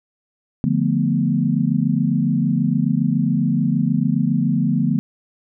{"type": "chord", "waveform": "sine", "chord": "B half-diminished seventh", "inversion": "first", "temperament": "equal", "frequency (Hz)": [146.83, 174.61, 220, 246.9], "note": ["D3", "F3", "A3", "B3"], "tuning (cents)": [0, 0, 0, 0], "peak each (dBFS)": -21, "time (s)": [0.64, 4.99], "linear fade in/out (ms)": 0, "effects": []}